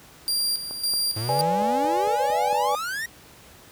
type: tone with tremolo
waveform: sawtooth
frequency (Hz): 4761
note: D8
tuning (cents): +23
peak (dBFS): -19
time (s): 0.28-1.41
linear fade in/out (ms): 0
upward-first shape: square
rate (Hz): 1.8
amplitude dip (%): 65
type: click train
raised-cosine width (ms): 1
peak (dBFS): -24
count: 9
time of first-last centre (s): 0.71-2.528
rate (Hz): 4.4
type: exponential sweep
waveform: 45% pulse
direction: up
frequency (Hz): 103.83 to 1917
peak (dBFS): -27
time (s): 1.16-3.06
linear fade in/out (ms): 5
type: chord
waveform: sine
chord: G# diminished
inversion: first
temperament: equal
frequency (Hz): 493.9 / 587.3 / 830.6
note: B4 / D5 / G#5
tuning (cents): 0 / 0 / 0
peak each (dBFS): -28 / -28 / -22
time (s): 1.29-2.75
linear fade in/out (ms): 0
effects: pink hiss -49 dBFS RMS until 3.71 s + high-pass 60 Hz 12 dB/octave